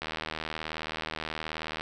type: click train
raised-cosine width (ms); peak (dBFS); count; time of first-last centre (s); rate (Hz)
0.3; -17; 142; 0.02-1.809; 78.8
effects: none